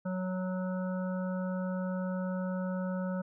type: harmonic tone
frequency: 184.8 Hz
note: F#3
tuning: 2 cents flat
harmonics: 1 / 3 / 5 / 7 / 8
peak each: -32 / -38 / -47 / -47 / -48 dBFS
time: 0.05-3.22 s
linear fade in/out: 10 ms
effects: none